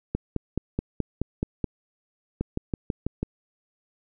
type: two click trains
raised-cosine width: 3 ms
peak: -13 / -12 dBFS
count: 6 / 8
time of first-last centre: 2.41-3.23 / 0.15-1.643 s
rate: 6.1 / 4.69 Hz
effects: none